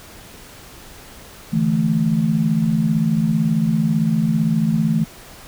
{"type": "chord", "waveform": "sine", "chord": "D suspended second", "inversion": "none", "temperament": "equal", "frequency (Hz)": [146.83, 164.81, 220], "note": ["D3", "E3", "A3"], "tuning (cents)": [0, 0, 0], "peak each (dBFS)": [-24, -18, -18], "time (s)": [1.52, 5.05], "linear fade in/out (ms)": 20, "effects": ["pink hiss -41 dBFS RMS until 5.47 s"]}